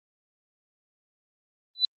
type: tone with exponential growth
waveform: sine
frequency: 3991 Hz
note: B7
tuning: 17 cents sharp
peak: -14 dBFS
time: 1.75-1.85 s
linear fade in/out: 2 ms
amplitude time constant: 20 ms
effects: Opus 24 kbps